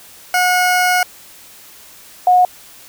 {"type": "tone pair in turn", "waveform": ["20% pulse", "sine"], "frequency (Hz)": [726, 726], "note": ["F#5", "F#5"], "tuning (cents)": [-33, -33], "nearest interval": "unison", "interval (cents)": 0, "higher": "neither", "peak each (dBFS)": -7, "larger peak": "neither", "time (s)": [[0.34, 1.03], [2.27, 2.45]], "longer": "first", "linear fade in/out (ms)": 2, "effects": ["white hiss -41 dBFS RMS until 2.88 s"]}